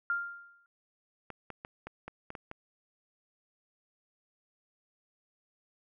sine tone with exponential decay, 1396.9 Hz, F6, in tune, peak -26 dBFS, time 0.1-0.66 s, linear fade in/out 1 ms, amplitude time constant 120 ms
clicks, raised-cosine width 0.5 ms, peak -26 dBFS, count 8, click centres 1.303 / 1.503 / 1.649 / 1.87 / 2.08 / 2.304 / 2.352 / 2.514 s
effects none

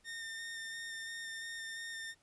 sawtooth tone with vibrato, 1820 Hz, A#6, 42 cents flat, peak -38 dBFS, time 0.04-2.15 s, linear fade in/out 50 ms, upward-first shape square, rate 2.9 Hz, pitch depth 12 cents each way, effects pink hiss -71 dBFS RMS until 2.22 s + resampled to 24000 Hz

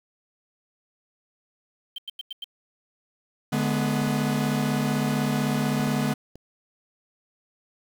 sine tone bursts, 3136 Hz, G7, in tune, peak -31 dBFS, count 5, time 1.96-2.443 s, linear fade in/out 5 ms, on 23 ms, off 92 ms
45% pulse chord, G# diminished, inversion second, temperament equal with one note detuned, 146.83 / 211 / 246.9 Hz, D3 / G#3 / B3, 0 / +28 / 0 cents, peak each -27 dBFS, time 3.52-6.14 s, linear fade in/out 10 ms
clicks, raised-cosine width 2 ms, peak -31 dBFS, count 5, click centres 4.02 / 4.075 / 5.801 / 5.874 / 6.356 s
effects 8-bit

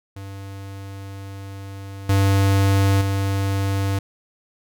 square tone with level steps, 98 Hz, G2, in tune, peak -33 / -15 / -20 dBFS, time 0.16-3.99 s, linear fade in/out 5 ms, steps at 2.09 / 3.01 s, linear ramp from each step 5 ms, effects none

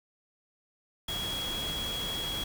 sine tone in noise, 3322 Hz, G#7, in tune, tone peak -33 dBFS, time 1.08-2.44 s, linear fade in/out 5 ms, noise pink, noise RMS -38 dBFS, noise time 1.08-2.44 s, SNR +2 dB, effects none

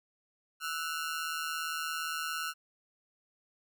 sawtooth ring-modulated tone, 1396.9 Hz, F6, in tune, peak -27 dBFS, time 0.6-2.54 s, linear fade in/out 50 ms, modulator 78.7 Hz, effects none

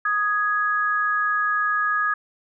sine tone pair together, 1244.5 / 1667.5 Hz, D#6 / G#6, 0 / +7 cents, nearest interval perfect fourth, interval 507 cents, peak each -22 dBFS, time 0.05-2.14 s, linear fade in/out 5 ms, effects none

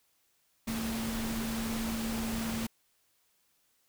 sine tone in noise, 225.5 Hz, A3, 43 cents sharp, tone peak -33 dBFS, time 0.67-2.67 s, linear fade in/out 10 ms, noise pink, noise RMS -38 dBFS, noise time 0.67-2.67 s, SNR +2 dB, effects white hiss -72 dBFS RMS until 3.88 s

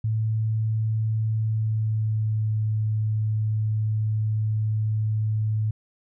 sine tone with pitch glide, 110 to 108.24 Hz, A2 to A2, 0 to -28 cents, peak -21 dBFS, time 0.04-5.71 s, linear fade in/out 5 ms, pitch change -28 cents, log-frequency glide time 1.36-2.57 s, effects none

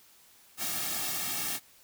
white noise with comb filter, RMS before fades -33 dBFS, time 0.57-1.6 s, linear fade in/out 50 ms, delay 2 ms, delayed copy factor -0.95, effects white hiss -59 dBFS RMS until 1.83 s

